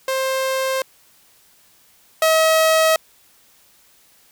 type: tone pair in turn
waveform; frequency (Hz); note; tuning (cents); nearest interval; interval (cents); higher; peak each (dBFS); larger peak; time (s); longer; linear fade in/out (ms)
sawtooth; 528 / 639.4; C5 / D#5; +16 / +47; minor third; 331; second; -15 / -9; second; 0.08-0.82 / 2.22-2.96; neither; 2
effects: white hiss -54 dBFS RMS until 4.31 s